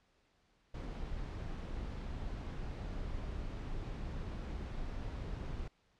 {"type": "noise", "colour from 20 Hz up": "brown", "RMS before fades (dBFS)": -41, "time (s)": [0.74, 5.68], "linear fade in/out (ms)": 5, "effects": ["pink hiss -73 dBFS RMS until 5.99 s", "low-pass 5000 Hz 12 dB/octave"]}